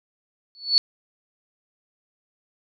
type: tone with exponential growth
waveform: sine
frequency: 4435 Hz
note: C#8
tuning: in tune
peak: -10 dBFS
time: 0.55-0.78 s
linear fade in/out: 0 ms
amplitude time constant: 49 ms
effects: none